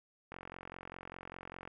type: click train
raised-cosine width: 0.5 ms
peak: -30 dBFS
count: 62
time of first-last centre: 0.32-1.676 s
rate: 45 Hz
effects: none